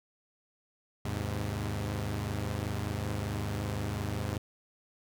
sawtooth tone cluster, 78.2 / 102.9 / 128.2 Hz, D#2 / G#2 / C3, +9 / -16 / -35 cents, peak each -34 / -30 / -35 dBFS, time 1.05-4.38 s, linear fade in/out 5 ms, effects none

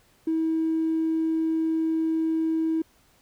triangle tone with tanh clipping, 322 Hz, E4, 41 cents flat, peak -21 dBFS, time 0.27-2.82 s, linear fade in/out 5 ms, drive 1 dB, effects pink hiss -61 dBFS RMS until 3.21 s

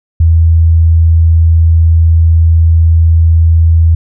sine tone, 82 Hz, E2, 9 cents flat, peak -3 dBFS, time 0.2-3.95 s, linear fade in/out 5 ms, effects none

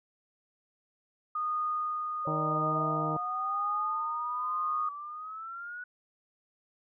sine tone with tremolo, 1231 Hz, D#6, 19 cents flat, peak -28 dBFS, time 1.35-4.89 s, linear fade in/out 5 ms, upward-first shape sine, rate 0.95 Hz, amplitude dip 35%
sine exponential sweep, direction up, 555 to 1480 Hz, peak -38 dBFS, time 2.25-5.84 s, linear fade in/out 5 ms
harmonic tone, 155.56 Hz, D#3, in tune, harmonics 1 / 2 / 3 / 4 / 5 / 6, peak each -34 / -37 / -39 / -40 / -41 / -42 dBFS, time 2.27-3.17 s, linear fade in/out 2 ms
effects none

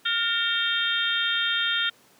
harmonic tone with a mistuned harmonic, 455.8 Hz, A#4, 39 cents flat, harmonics 3 / 4 / 5 / 6 / 7 / 8, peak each -27 / -31 / -37 / -36 / -27 / -28 dBFS, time 0.05-1.9 s, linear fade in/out 10 ms, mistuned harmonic 3, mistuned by +49 cents, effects pink hiss -57 dBFS RMS until 2.19 s + high-pass 200 Hz 12 dB/octave

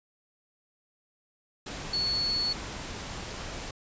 sine tone in noise, 4406 Hz, C#8, 11 cents flat, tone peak -26 dBFS, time 1.93-2.53 s, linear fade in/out 5 ms, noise pink, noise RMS -38 dBFS, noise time 1.66-3.71 s, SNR +9 dB, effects resampled to 16000 Hz

